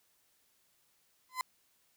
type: tone with exponential growth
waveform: 35% pulse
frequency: 1020 Hz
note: C6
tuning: 44 cents flat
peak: -27 dBFS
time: 1.29-1.41 s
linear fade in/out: 1 ms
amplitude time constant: 25 ms
effects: white hiss -72 dBFS RMS until 1.96 s

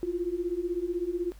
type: beating tone pair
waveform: sine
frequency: 339.9 / 355.9 Hz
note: F4 / F4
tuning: -47 / +33 cents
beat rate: 16 Hz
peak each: -32 / -30 dBFS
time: 0.03-1.32 s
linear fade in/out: 0 ms
effects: added 50 Hz sine -47 dBFS peak until 1.39 s + pink hiss -59 dBFS RMS until 1.39 s

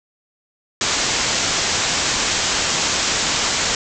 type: low-pass noise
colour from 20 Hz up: white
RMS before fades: -20 dBFS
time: 0.81-3.75 s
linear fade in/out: 2 ms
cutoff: 7600 Hz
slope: 96 dB/octave
effects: none

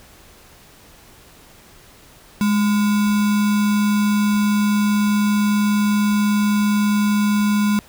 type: tone with sample-and-hold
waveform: sine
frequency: 207.7 Hz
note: G#3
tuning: in tune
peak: -14 dBFS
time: 2.41-7.79 s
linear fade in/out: 0 ms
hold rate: 1225 Hz
effects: pink hiss -47 dBFS RMS until 7.88 s

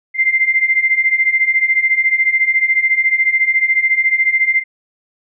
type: beating tone pair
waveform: sine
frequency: 2080 / 2094 Hz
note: C7 / C7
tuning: -11 / +1 cents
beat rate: 14 Hz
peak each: -16 / -13 dBFS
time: 0.14-4.64 s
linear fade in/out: 50 ms
effects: none

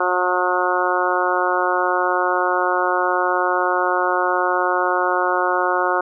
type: harmonic tone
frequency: 180.8 Hz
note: F#3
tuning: 40 cents flat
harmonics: 2 / 3 / 4 / 5 / 6 / 7 / 8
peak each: -24 / -24 / -24 / -24 / -24 / -24 / -24 dBFS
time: 0-6.01 s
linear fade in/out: 5 ms
effects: none

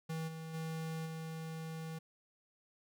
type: tone with level steps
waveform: square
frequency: 161 Hz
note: E3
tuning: 41 cents flat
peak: -38 / -44 / -39 / -42 dBFS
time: 0.09-1.99 s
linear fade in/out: 10 ms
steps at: 0.27 / 0.53 / 1.05 s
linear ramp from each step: 20 ms
effects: 13-bit

